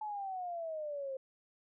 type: exponential sweep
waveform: sine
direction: down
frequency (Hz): 867 to 524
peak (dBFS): -37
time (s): 0.01-1.17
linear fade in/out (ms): 5
effects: none